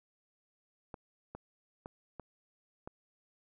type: clicks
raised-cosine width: 1 ms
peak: -29 dBFS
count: 5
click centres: 0.942 / 1.35 / 1.859 / 2.197 / 2.875 s
effects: none